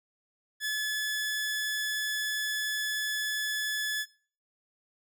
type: tone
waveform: sawtooth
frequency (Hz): 1717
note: A6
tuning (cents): -43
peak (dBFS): -25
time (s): 0.6-4.06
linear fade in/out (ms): 50
effects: noise-tail reverb RT60 0.4 s tail -18 dB re dry